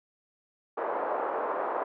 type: band-pass noise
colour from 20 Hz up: pink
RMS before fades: -31 dBFS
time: 0.77-1.84 s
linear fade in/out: 10 ms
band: 440 to 1200 Hz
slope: 24 dB/octave
effects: none